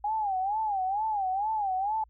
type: tone with vibrato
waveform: sine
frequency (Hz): 810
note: G#5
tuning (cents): -43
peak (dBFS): -26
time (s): 0.04-2.04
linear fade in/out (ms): 5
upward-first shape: sine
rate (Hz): 2.2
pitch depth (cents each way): 150
effects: added 56 Hz sine -56 dBFS peak until 2.09 s